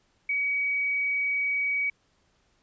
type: tone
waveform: sine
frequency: 2265 Hz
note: C#7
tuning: 37 cents sharp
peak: -24 dBFS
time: 0.29-1.9 s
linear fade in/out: 5 ms
effects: pink hiss -68 dBFS RMS until 2.62 s + resampled to 16000 Hz